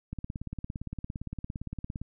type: click train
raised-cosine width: 5 ms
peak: -23 dBFS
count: 34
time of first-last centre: 0.13-2.016 s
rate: 17.5 Hz
effects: none